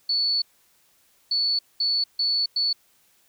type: tone bursts at uneven times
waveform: sine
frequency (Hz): 4444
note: C#8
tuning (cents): +4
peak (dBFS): -20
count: 5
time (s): 0.09-0.42 / 1.31-1.59 / 1.8-2.04 / 2.19-2.46 / 2.56-2.73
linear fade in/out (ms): 5
effects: white hiss -62 dBFS RMS until 3.28 s